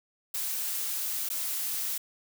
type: noise with dropouts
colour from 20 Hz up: blue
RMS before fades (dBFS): -32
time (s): 0.34-1.98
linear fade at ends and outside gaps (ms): 5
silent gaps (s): 1.29-1.3
effects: none